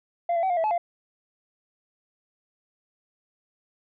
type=tone with pitch steps; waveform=sine; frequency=690 / 674 / 760 / 707 / 654 / 858 / 692 Hz; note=F5 / E5 / F#5 / F5 / E5 / A5 / F5; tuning=-21 / +38 / +46 / +21 / -14 / -44 / -16 cents; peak=-19 dBFS; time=0.29-0.78 s; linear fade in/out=5 ms; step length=70 ms; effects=tanh soft clip ceiling -20 dBFS